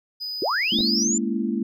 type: tone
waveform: triangle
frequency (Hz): 4978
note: D#8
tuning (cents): 0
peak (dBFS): -27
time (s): 0.2-1.04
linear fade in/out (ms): 20
type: linear sweep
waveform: sine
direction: up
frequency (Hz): 298.5 to 7290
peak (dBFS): -21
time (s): 0.42-1.18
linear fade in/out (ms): 2
type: chord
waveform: sine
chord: A# half-diminished seventh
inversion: third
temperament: just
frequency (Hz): 209.8 / 233.1 / 279.7 / 335.6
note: G#3 / A#3 / C#4 / E4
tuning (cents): +18 / 0 / +16 / +31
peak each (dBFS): -26 / -26 / -31 / -29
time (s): 0.72-1.63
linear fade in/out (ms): 5
type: clicks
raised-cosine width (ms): 2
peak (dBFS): -20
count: 2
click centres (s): 0.789 / 0.805
effects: none